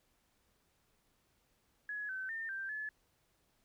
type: tone with pitch steps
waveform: sine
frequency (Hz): 1684 / 1532 / 1809 / 1573 / 1720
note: G#6 / G6 / A6 / G6 / A6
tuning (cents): +24 / -40 / +48 / +6 / -40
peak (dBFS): -38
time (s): 1.89-2.89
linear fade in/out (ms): 2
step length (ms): 200
effects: pink hiss -75 dBFS RMS until 3.64 s